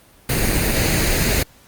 pink noise with comb filter, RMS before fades -18 dBFS, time 0.29-1.43 s, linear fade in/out 5 ms, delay 0.45 ms, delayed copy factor +0.5, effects pink hiss -50 dBFS RMS until 1.67 s + Opus 32 kbps

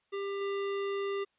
square tone with level steps, 397.2 Hz, G4, 23 cents sharp, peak -34 / -32 dBFS, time 0.12-1.25 s, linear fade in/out 20 ms, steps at 0.41 s, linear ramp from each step 2 ms, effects white hiss -75 dBFS RMS until 1.38 s + resampled to 8000 Hz

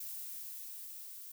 violet noise with level ramp, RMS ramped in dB -43 to -49 dBFS, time 0-1.32 s, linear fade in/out 5 ms, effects none

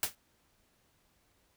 white noise with exponential decay, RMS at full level -26 dBFS, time 0.03-0.15 s, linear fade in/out 1 ms, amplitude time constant 25 ms, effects pink hiss -71 dBFS RMS until 1.56 s

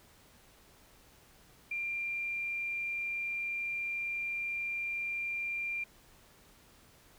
sine tone, 2383 Hz, D7, 25 cents sharp, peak -33 dBFS, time 1.71-5.84 s, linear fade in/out 5 ms, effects pink hiss -61 dBFS RMS until 7.18 s

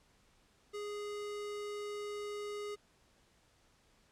square tone, 413.7 Hz, G#4, 7 cents flat, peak -40 dBFS, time 0.73-2.76 s, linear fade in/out 20 ms, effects pink hiss -69 dBFS RMS until 4.11 s + low-pass 9000 Hz 12 dB/octave

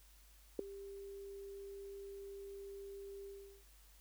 sine tone with ADSR envelope, 396 Hz, G4, 18 cents sharp, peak -27 dBFS, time 0.59-3.64 s, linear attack 3 ms, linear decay 4 ms, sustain -20 dB, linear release 380 ms, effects added 50 Hz sine -62 dBFS peak until 4 s + white hiss -67 dBFS RMS until 4 s

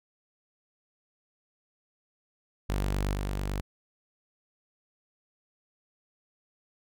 sawtooth tone with level steps, 49 Hz, G1, in tune, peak -23 / -26 dBFS, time 2.69-3.61 s, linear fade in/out 10 ms, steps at 3.13 s, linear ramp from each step 20 ms, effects none

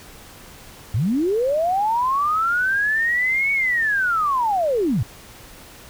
sine linear two-way sweep, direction up then down, 88.2 to 2240 to 88.2 Hz, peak -17 dBFS, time 0.94-5.03 s, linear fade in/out 5 ms, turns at 3.52 s, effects pink hiss -43 dBFS RMS until 5.89 s

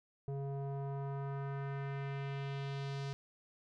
square tone with low-pass filter sweep, 138.59 Hz, C#3, in tune, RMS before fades -40 dBFS, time 0.28-3.13 s, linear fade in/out 0 ms, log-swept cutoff 540 to 5200 Hz, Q 1.5, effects none

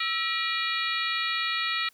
harmonic tone with a mistuned harmonic, 478.9 Hz, A#4, 47 cents sharp, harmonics 3 / 4 / 5 / 6 / 7 / 8 / 9, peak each -32 / -32 / -32 / -37 / -38 / -33 / -36 dBFS, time 0-1.89 s, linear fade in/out 5 ms, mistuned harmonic 3, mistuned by -150 cents, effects white hiss -62 dBFS RMS until 1.93 s

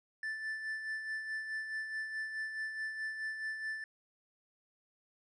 triangle tone with tremolo, 1760 Hz, A6, in tune, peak -33 dBFS, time 0.23-3.84 s, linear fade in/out 2 ms, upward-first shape sine, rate 4.7 Hz, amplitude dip 50%, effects resampled to 22050 Hz

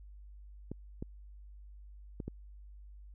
clicks, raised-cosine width 3 ms, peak -26 dBFS, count 4, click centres 0.716 / 1.025 / 2.202 / 2.28 s, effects added 50 Hz sine -49 dBFS peak until 3.14 s

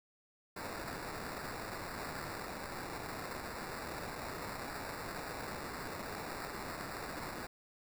white noise with sample-and-hold, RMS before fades -43 dBFS, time 0.56-7.47 s, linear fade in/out 10 ms, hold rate 3150 Hz, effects none

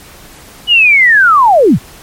sine linear sweep, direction down, 2971 to 72 Hz, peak -3 dBFS, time 0.67-1.79 s, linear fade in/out 50 ms, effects pink hiss -36 dBFS RMS until 2.02 s + MP3 64 kbps

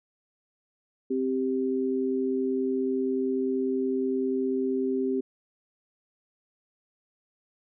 sine tone pair together, 261.7 / 392.1 Hz, C4 / G4, 0 / 0 cents, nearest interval perfect fifth, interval 700 cents, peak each -27 dBFS, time 1.1-5.21 s, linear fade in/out 10 ms, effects none

